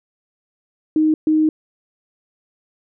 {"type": "tone bursts at uneven times", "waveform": "sine", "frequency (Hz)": 311.1, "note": "D#4", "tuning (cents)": 0, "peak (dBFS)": -12, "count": 2, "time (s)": [[0.96, 1.14], [1.27, 1.49]], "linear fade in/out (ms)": 2, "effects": []}